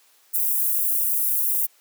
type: high-pass noise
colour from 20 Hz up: white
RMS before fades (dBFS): -22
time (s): 0.33-1.67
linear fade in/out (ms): 20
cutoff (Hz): 11000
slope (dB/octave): 24
effects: white hiss -58 dBFS RMS until 1.8 s + high-pass 400 Hz 12 dB/octave